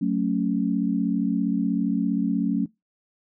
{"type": "chord", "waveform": "sine", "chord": "F# minor", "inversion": "none", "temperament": "just", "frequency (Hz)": [185, 222, 277.5], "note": ["F#3", "A3", "C#4"], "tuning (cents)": [0, 16, 2], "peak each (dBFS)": -25, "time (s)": [0.01, 2.66], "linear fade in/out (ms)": 10, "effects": ["noise-tail reverb RT60 0.2 s tail -24 dB re dry"]}